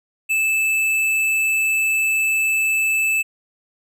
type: tone with tanh clipping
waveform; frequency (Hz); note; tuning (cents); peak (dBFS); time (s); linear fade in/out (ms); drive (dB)
sine; 2627; E7; -7; -18; 0.29-3.23; 20; 13
effects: none